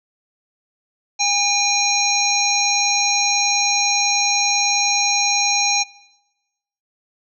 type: harmonic tone with a mistuned harmonic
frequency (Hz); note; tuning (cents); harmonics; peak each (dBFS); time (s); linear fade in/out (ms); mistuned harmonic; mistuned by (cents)
811; G#5; -41; 1 / 3 / 5 / 7 / 8; -22 / -22 / -22 / -22 / -22; 1.19-5.84; 20; 7; -21
effects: noise-tail reverb RT60 1.0 s tail -21 dB re dry